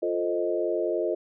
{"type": "chord", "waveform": "sine", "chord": "F dominant seventh", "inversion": "none", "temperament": "equal", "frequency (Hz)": [349.2, 440, 523.3, 622.3], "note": ["F4", "A4", "C5", "Eb5"], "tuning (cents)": [0, 0, 0, 0], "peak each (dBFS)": [-28, -30, -32, -29], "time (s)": [0.02, 1.15], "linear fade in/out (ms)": 10, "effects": []}